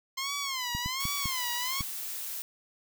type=tone with vibrato; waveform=10% pulse; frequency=1046.5 Hz; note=C6; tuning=in tune; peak=-23 dBFS; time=0.17-1.82 s; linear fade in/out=10 ms; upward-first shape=sine; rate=1.3 Hz; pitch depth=150 cents each way
type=clicks; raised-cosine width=5 ms; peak=-23 dBFS; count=5; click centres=0.75 / 0.86 / 1.054 / 1.257 / 1.808 s
type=noise; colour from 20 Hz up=blue; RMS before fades=-37 dBFS; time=1-2.42 s; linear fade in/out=0 ms
effects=none